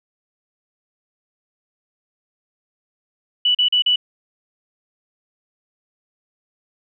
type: tone bursts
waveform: sine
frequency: 2960 Hz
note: F#7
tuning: in tune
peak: -13 dBFS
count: 4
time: 3.45-3.959 s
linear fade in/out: 5 ms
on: 98 ms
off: 39 ms
effects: none